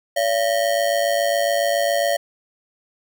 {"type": "ring-modulated tone", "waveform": "square", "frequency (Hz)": 626, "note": "D#5", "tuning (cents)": 10, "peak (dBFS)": -15, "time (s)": [0.16, 2.17], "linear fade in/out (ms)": 10, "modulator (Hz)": 53.6, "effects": []}